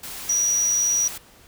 sine tone in noise, 5800 Hz, F#8, 35 cents flat, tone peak -18 dBFS, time 0.29-1.08 s, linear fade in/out 5 ms, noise white, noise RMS -35 dBFS, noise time 0.03-1.18 s, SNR +14 dB, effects pink hiss -51 dBFS RMS until 1.47 s

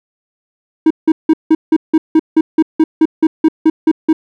triangle tone bursts, 317.2 Hz, D#4, 33 cents sharp, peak -3 dBFS, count 16, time 0.86-4.13 s, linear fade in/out 5 ms, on 45 ms, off 170 ms, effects none

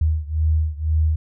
sine beating tone pair, 77.6 / 79.6 Hz, D#2 / D#2, -4 / +40 cents, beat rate 2 Hz, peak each -19 / -21 dBFS, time 0.01-1.16 s, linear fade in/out 5 ms, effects none

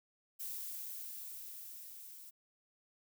violet noise with level ramp, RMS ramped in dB -42 to -53 dBFS, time 0.39-2.31 s, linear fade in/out 20 ms, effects none

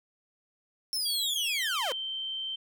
sawtooth linear sweep, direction down, 5410 to 460.1 Hz, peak -26 dBFS, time 0.93-1.92 s, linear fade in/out 0 ms
sine tone with pitch glide, 3322 to 3117 Hz, G#7 to G7, 0 to -11 cents, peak -32 dBFS, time 1.05-2.56 s, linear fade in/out 10 ms, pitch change -111 cents, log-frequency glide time 1.56-1.61 s
effects none

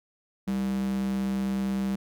square tone with high-pass filter, 65.41 Hz, C2, in tune, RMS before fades -28 dBFS, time 0.47-1.96 s, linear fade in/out 10 ms, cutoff 180 Hz, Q 5.5, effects none

